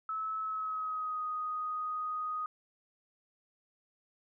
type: tone with pitch glide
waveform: sine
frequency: 1299 to 1246.1 Hz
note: E6 to D#6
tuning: -26 to +2 cents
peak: -33 dBFS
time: 0.09-2.46 s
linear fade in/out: 2 ms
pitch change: -72 cents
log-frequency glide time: 0.38-1.23 s
effects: none